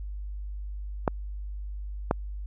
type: clicks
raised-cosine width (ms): 1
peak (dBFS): -8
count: 2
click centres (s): 1.078 / 2.111
effects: added 50 Hz sine -33 dBFS peak until 2.46 s